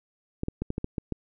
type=clicks; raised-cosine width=3 ms; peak=-16 dBFS; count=8; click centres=0.434 / 0.484 / 0.62 / 0.704 / 0.781 / 0.844 / 0.982 / 1.123 s; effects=none